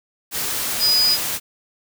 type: tone in noise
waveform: sine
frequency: 4952 Hz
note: D#8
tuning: 9 cents flat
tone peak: -14 dBFS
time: 0.79-1.18 s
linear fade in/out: 50 ms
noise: white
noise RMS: -24 dBFS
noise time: 0.31-1.4 s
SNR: +7 dB
effects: none